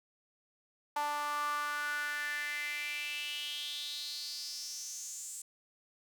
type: tone with high-pass filter sweep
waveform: sawtooth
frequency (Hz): 293.7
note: D4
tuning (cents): 0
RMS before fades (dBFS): -38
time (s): 0.96-5.42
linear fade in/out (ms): 5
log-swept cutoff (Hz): 910 to 7900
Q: 5.8
effects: none

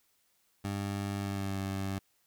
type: tone with pitch glide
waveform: 20% pulse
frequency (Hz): 100 to 96.98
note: G2 to G2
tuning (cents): +35 to -18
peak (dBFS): -28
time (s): 0.64-1.99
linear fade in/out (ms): 10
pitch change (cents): -53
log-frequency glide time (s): 1.19-1.59
effects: white hiss -72 dBFS RMS until 2.26 s

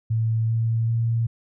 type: tone with pitch steps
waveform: sine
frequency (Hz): 112.5 / 113.87 / 115.26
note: A2 / A#2 / A#2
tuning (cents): +39 / -40 / -19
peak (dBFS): -19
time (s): 0.1-1.27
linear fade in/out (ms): 10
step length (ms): 390
effects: none

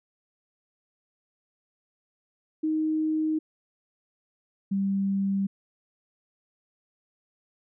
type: tone pair in turn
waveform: sine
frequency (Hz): 312.5 / 196.07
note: D#4 / G3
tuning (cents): +8 / +1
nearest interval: minor sixth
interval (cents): 807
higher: first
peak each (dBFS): -23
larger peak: neither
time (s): 2.63-3.39 / 4.71-5.47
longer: neither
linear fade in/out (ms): 10
effects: none

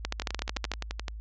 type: two click trains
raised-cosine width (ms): 0.2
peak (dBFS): -16 / -12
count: 11 / 10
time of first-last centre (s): 0.22-1.082 / 0.05-0.717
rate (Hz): 11.6 / 13.5
effects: added 54 Hz sine -37 dBFS peak until 1.2 s + resampled to 16000 Hz

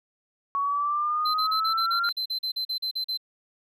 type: exponential sweep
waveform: sine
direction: up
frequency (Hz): 1114 to 1396.9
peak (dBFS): -23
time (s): 0.55-2.09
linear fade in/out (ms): 0
type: tone bursts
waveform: triangle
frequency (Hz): 4077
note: C8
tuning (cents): -46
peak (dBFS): -25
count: 15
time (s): 1.25-3.175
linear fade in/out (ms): 10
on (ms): 91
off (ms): 40
effects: none

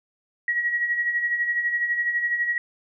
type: tone with tremolo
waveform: sine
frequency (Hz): 1911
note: A#6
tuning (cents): +43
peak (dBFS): -19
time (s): 0.48-2.58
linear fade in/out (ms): 2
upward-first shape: sine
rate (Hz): 12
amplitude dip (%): 55
effects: none

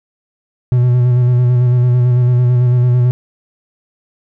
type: tone with vibrato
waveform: triangle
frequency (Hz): 123.47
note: B2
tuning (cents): 0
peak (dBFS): -6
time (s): 0.72-3.11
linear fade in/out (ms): 0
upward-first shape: square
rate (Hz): 9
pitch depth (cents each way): 23
effects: none

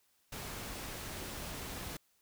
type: noise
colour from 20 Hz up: pink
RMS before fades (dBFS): -43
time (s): 0.32-1.97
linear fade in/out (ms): 5
effects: white hiss -73 dBFS RMS until 2.21 s

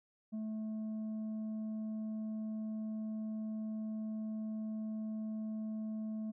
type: tone with tanh clipping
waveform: sine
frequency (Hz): 217.5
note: A3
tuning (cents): -20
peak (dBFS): -38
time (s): 0.32-6.32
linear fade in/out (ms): 20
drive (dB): 4
effects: none

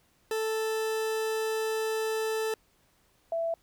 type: tone pair in turn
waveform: 40% pulse / sine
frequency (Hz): 440 / 664.8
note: A4 / E5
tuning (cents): 0 / +15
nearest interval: perfect fifth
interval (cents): 715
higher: second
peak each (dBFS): -27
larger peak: neither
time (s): 0.31-2.54 / 3.32-3.54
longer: first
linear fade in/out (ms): 2
effects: pink hiss -67 dBFS RMS until 3.62 s

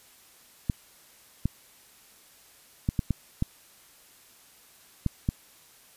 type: clicks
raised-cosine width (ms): 5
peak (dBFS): -12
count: 8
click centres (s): 0.698 / 1.456 / 2.889 / 2.992 / 3.107 / 3.424 / 5.063 / 5.289
effects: white hiss -56 dBFS RMS until 5.96 s + resampled to 32000 Hz

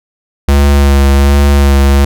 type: tone with vibrato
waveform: square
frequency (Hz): 70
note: C#2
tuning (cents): +18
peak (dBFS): -5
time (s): 0.48-2.05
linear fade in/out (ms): 5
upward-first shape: sine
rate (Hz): 1.3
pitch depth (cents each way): 23
effects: none

